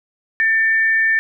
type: tone pair together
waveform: sine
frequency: 1785.7 / 2259 Hz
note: A6 / C#7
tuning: +25 / +32 cents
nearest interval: major third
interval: 407 cents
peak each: -13 / -24 dBFS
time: 0.4-1.19 s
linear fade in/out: 0 ms
effects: none